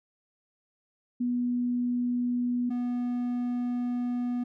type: tone pair in turn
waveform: sine / triangle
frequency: 244.4 / 244.4 Hz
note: B3 / B3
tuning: -18 / -18 cents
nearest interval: unison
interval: 0 cents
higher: neither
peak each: -25 dBFS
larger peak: neither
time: 1.2-2.7 / 2.7-4.44 s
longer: second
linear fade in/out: 10 ms
effects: none